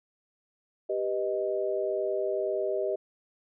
sine chord, G augmented, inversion none, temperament equal, 392 / 493.9 / 622.3 Hz, G4 / B4 / D#5, 0 / 0 / 0 cents, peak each -30 / -34 / -30 dBFS, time 0.89-2.96 s, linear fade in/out 10 ms, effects none

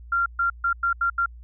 sine tone bursts at uneven times, 1383 Hz, F6, 17 cents flat, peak -19 dBFS, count 6, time 0.12-0.26 / 0.39-0.5 / 0.64-0.73 / 0.83-0.93 / 1.01-1.1 / 1.18-1.26 s, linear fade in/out 5 ms, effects added 59 Hz sine -40 dBFS peak until 1.43 s

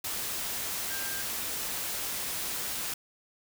sine tone in noise, 1588 Hz, G6, 22 cents sharp, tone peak -40 dBFS, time 0.9-1.22 s, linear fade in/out 5 ms, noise white, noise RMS -34 dBFS, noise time 0.04-2.94 s, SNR -9 dB, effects none

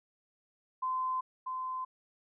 sine tone pair in turn, 1030 / 1030 Hz, C6 / C6, -28 / -28 cents, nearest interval unison, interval 0 cents, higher neither, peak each -30 / -34 dBFS, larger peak first, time 0.82-1.21 / 1.46-1.85 s, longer neither, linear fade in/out 10 ms, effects none

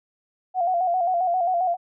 sine tone with vibrato, 715 Hz, F5, 41 cents sharp, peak -19 dBFS, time 0.54-1.77 s, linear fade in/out 50 ms, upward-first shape square, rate 7.5 Hz, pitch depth 63 cents each way, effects none

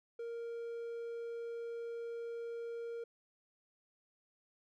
triangle tone, 466.2 Hz, A#4, in tune, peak -38 dBFS, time 0.19-3.04 s, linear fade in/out 5 ms, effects none

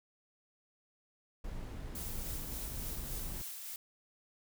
brown noise, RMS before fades -42 dBFS, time 1.44-3.42 s, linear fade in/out 5 ms
blue noise with tremolo, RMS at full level -43 dBFS, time 1.95-3.76 s, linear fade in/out 2 ms, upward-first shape sine, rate 3.5 Hz, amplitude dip 30%
effects none

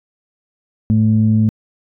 sine tone pair together, 109.2 / 218.4 Hz, A2 / A3, -13 / -13 cents, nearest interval octave, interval 1200 cents, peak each -12 dBFS, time 0.9-1.49 s, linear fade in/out 0 ms, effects tanh soft clip ceiling -3 dBFS

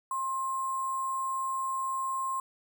sine tone with sample-and-hold, 1061 Hz, C6, 24 cents sharp, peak -29 dBFS, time 0.11-2.4 s, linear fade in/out 2 ms, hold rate 8820 Hz, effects none

